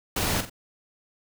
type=noise with echo; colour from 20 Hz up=pink; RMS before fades=-26 dBFS; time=0.16-0.41 s; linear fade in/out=5 ms; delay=44 ms; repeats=2; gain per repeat=-9 dB; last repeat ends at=0.498 s; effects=none